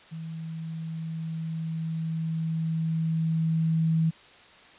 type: tone with level ramp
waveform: sine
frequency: 161.8 Hz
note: E3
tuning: 32 cents flat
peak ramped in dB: -34 to -20 dBFS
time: 0.11-4.11 s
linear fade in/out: 20 ms
effects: white hiss -52 dBFS RMS until 4.78 s + resampled to 8000 Hz